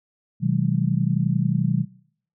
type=chord; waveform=sine; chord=G# minor seventh; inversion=first; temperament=just; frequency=124.59 / 155.74 / 186.89 / 207.7 Hz; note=B2 / D#3 / F#3 / G#3; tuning=+16 / +2 / +18 / 0 cents; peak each=-24 / -22 / -23 / -28 dBFS; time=0.4-1.86 s; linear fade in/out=50 ms; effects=noise-tail reverb RT60 0.6 s tail -22 dB re dry